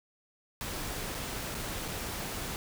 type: noise with dropouts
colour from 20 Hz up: pink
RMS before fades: -37 dBFS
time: 0.61-2.56 s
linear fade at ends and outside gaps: 0 ms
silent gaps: 1.145-1.149 / 1.545-1.55 / 1.88-1.884 s
effects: none